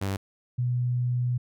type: tone pair in turn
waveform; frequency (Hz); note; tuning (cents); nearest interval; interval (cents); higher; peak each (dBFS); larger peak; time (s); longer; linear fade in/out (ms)
sawtooth / sine; 97.6 / 123.31; G2 / B2; -7 / -2; major third; 405; second; -23; neither; 0.01-0.17 / 0.58-1.38; second; 10
effects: none